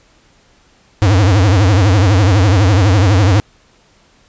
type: tone with vibrato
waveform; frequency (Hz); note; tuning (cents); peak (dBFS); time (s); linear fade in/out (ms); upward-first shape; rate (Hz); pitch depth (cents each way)
square; 98.2; G2; +4; -8; 1.02-3.4; 0; triangle; 12; 230
effects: pink hiss -51 dBFS RMS until 4.28 s + resampled to 16000 Hz